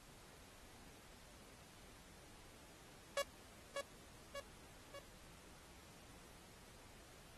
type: tone with echo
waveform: sawtooth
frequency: 562 Hz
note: C#5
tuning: 24 cents sharp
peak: -32 dBFS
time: 3.17-3.22 s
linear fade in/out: 2 ms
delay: 590 ms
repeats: 3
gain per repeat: -5 dB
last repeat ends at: 4.99 s
effects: pink hiss -62 dBFS RMS until 7.37 s + AAC 32 kbps